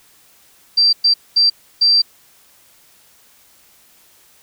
sine tone bursts at uneven times, 4699 Hz, D8, in tune, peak -9 dBFS, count 4, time 0.77-0.93 / 1.04-1.14 / 1.36-1.5 / 1.81-2.02 s, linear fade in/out 10 ms, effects white hiss -51 dBFS RMS until 4.42 s

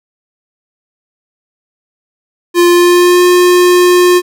square tone with pitch glide, 349.2 to 357.2 Hz, F4 to F4, 0 to +39 cents, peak -5 dBFS, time 2.54-4.22 s, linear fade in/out 50 ms, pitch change +39 cents, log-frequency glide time 2.69-3.24 s, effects none

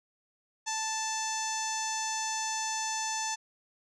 sawtooth tone with low-pass filter, 880 Hz, A5, in tune, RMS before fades -33 dBFS, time 0.66-3.36 s, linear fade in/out 20 ms, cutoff 6500 Hz, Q 8, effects none

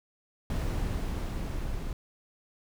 brown noise with level ramp, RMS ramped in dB -29 to -35 dBFS, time 0.5-1.93 s, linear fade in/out 2 ms, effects none

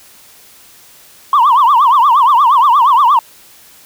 sine tone with vibrato, 1046.5 Hz, C6, in tune, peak -4 dBFS, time 1.33-3.19 s, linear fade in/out 2 ms, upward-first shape triangle, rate 8.5 Hz, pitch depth 270 cents each way, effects tanh soft clip ceiling -3 dBFS + white hiss -42 dBFS RMS until 3.85 s

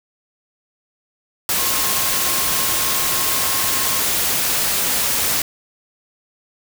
sine tone in noise, 1074 Hz, C6, 45 cents sharp, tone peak -30 dBFS, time 1.58-4 s, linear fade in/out 2 ms, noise white, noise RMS -19 dBFS, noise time 1.49-5.42 s, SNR -14 dB, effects none

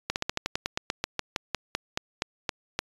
slowing click train, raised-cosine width 0.2 ms, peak -9 dBFS, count 19, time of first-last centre 0.1-2.79 s, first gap 59 ms, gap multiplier 1.1, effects resampled to 24000 Hz

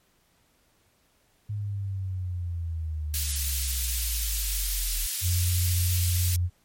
sine linear sweep, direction down, 105.1 to 38.58 Hz, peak -28 dBFS, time 1.49-5.07 s, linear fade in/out 10 ms
white high-pass noise, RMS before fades -30 dBFS, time 3.14-6.36 s, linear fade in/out 0 ms, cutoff 2900 Hz, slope 12 dB/octave
sine tone, 88.5 Hz, F2, 23 cents sharp, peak -22 dBFS, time 5.21-6.5 s, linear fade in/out 50 ms
effects pink hiss -66 dBFS RMS until 6.64 s + MP3 64 kbps

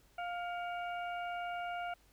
harmonic tone with a mistuned harmonic, 703 Hz, F5, 11 cents sharp, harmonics 1 / 2 / 3 / 4, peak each -38 / -44 / -49 / -52 dBFS, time 0.18-1.94 s, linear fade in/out 5 ms, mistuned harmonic 3, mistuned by +120 cents, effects added 50 Hz sine -67 dBFS peak until 2.12 s + pink hiss -68 dBFS RMS until 2.12 s

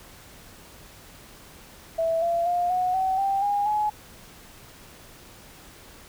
sine tone with pitch steps, 657 / 681 / 705.8 / 731.5 / 758.2 / 785.8 / 814.5 / 844.2 Hz, E5 / F5 / F5 / F#5 / F#5 / G5 / G#5 / G#5, -6 / -44 / +18 / -20 / +42 / +4 / -34 / +28 cents, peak -21 dBFS, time 1.98-3.9 s, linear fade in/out 10 ms, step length 240 ms, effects pink hiss -48 dBFS RMS until 6.08 s

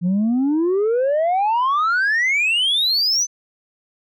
sine exponential sweep, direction up, 170 to 6200 Hz, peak -13 dBFS, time 0.01-3.27 s, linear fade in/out 50 ms, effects tanh soft clip ceiling -14 dBFS

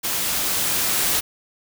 white noise with level ramp, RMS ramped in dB -24 to -20 dBFS, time 0.03-1.21 s, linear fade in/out 20 ms, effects none

